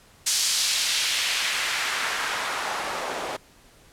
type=noise with band-pass filter sweep; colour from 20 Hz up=white; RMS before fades=-26 dBFS; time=0.26-3.37 s; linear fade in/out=10 ms; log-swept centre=5800 to 570 Hz; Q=1.1; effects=pink hiss -54 dBFS RMS until 3.92 s + low-pass 12000 Hz 12 dB/octave